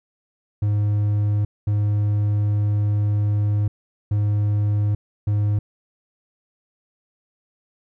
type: tone bursts at uneven times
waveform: triangle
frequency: 103.83 Hz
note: G#2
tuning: in tune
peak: -15 dBFS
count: 4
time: 0.62-1.45 / 1.67-3.68 / 4.11-4.95 / 5.27-5.59 s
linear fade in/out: 5 ms
effects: none